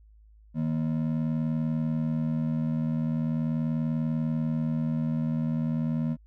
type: ring-modulated tone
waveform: triangle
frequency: 196 Hz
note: G3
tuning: in tune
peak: -20 dBFS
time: 0.54-6.17 s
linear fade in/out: 50 ms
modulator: 40.2 Hz
effects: added 53 Hz sine -52 dBFS peak until 6.26 s